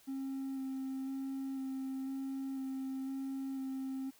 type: tone with vibrato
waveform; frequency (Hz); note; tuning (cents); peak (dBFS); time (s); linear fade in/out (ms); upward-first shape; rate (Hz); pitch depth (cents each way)
triangle; 267.3; C4; +37; -34; 0.07-4.11; 20; square; 1; 11
effects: tanh soft clip ceiling -31 dBFS + white hiss -64 dBFS RMS until 4.19 s